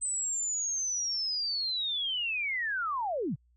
sine linear sweep, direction down, 8170 to 101.2 Hz, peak -29 dBFS, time 0.01-3.36 s, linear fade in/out 20 ms, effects added 60 Hz sine -63 dBFS peak until 3.56 s

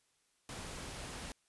pink noise, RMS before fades -45 dBFS, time 0.49-1.32 s, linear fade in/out 0 ms, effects white hiss -75 dBFS RMS until 1.48 s + resampled to 24000 Hz

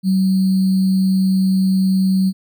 sine tone with sample-and-hold, 189.4 Hz, F#3, 41 cents sharp, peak -12 dBFS, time 0.03-2.33 s, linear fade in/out 50 ms, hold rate 4410 Hz, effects none

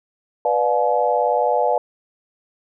sine chord, B diminished seventh, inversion none, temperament just, 493.9 / 592.7 / 711.2 / 853.4 Hz, B4 / D5 / F5 / Ab5, 0 / +16 / +31 / +47 cents, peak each -21 dBFS, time 0.45-1.78 s, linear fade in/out 2 ms, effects none

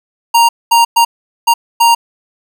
square tone bursts at uneven times, 932.3 Hz, A#5, in tune, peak -6 dBFS, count 5, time 0.34-0.49 / 0.71-0.85 / 0.96-1.05 / 1.47-1.54 / 1.8-1.95 s, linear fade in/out 10 ms, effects none

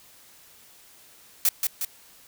blue noise with echo, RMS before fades -20 dBFS, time 1.45-1.49 s, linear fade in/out 2 ms, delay 180 ms, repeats 2, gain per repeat -4 dB, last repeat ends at 1.85 s, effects white hiss -53 dBFS RMS until 2.27 s

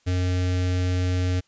square tone with notch filter, 90.8 Hz, F#2, 32 cents flat, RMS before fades -23 dBFS, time 0.06-1.41 s, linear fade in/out 20 ms, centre 980 Hz, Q 1.2, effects white hiss -64 dBFS RMS until 1.47 s + resampled to 16000 Hz

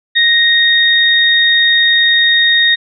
sine tone pair together, 1871 / 3710 Hz, A#6 / A#7, +6 / -9 cents, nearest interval octave, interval 1185 cents, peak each -10 dBFS, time 0.15-2.76 s, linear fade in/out 20 ms, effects none

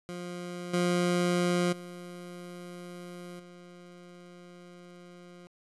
20% pulse tone with level steps, 176.6 Hz, F3, 20 cents sharp, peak -32 / -20 / -37 / -44 dBFS, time 0.09-5.47 s, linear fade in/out 0 ms, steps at 0.73 / 1.72 / 3.39 s, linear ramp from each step 10 ms, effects resampled to 24000 Hz + 10-bit

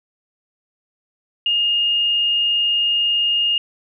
sine tone, 2839 Hz, F7, 28 cents sharp, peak -15 dBFS, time 1.46-3.58 s, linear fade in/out 2 ms, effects none

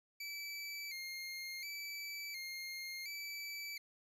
25% pulse tone with vibrato, 2217 Hz, C#7, in tune, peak -39 dBFS, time 0.2-3.78 s, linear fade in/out 5 ms, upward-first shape square, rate 0.7 Hz, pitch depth 71 cents each way, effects none

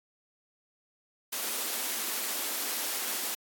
white high-pass noise, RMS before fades -33 dBFS, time 1.32-3.35 s, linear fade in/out 10 ms, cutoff 210 Hz, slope 96 dB/octave, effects AAC 64 kbps

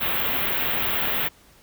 white band-stop noise, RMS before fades -24 dBFS, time 0-1.29 s, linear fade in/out 20 ms, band 3500 to 14000 Hz, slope 48 dB/octave, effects pink hiss -54 dBFS RMS until 1.62 s

